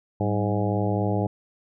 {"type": "harmonic tone with a mistuned harmonic", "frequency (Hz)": 103.83, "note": "G#2", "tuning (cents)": 0, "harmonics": [1, 2, 3, 4, 5, 6, 7, 8], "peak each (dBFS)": [-25, -28, -30, -31, -32, -33, -33, -34], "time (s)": [0.2, 1.27], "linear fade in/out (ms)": 5, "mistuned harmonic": 2, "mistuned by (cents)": -100, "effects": []}